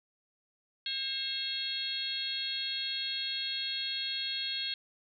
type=harmonic tone with a mistuned harmonic; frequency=536 Hz; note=C5; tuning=42 cents sharp; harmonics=3 / 4 / 5 / 6 / 7 / 8; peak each=-46 / -47 / -43 / -36 / -40 / -37 dBFS; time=0.86-4.74 s; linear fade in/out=2 ms; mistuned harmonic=6; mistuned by=+40 cents; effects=none